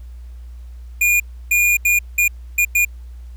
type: tone bursts at uneven times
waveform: square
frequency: 2430 Hz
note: D#7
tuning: 42 cents flat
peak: -13 dBFS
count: 6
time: 1.01-1.2 / 1.51-1.77 / 1.85-1.99 / 2.18-2.28 / 2.58-2.65 / 2.75-2.85 s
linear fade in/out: 5 ms
effects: added 60 Hz sine -32 dBFS peak until 3.36 s + pink hiss -58 dBFS RMS until 3.36 s